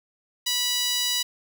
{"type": "tone with high-pass filter", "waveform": "sawtooth", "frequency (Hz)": 980, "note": "B5", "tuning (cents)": -14, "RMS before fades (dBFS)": -25, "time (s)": [0.46, 1.23], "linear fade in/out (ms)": 10, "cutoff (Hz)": 3700, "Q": 1.8, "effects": []}